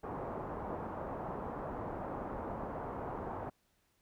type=low-pass noise; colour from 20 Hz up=white; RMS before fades=-41 dBFS; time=0.03-3.5 s; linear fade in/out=10 ms; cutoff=1000 Hz; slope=24 dB/octave; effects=pink hiss -75 dBFS RMS until 4.01 s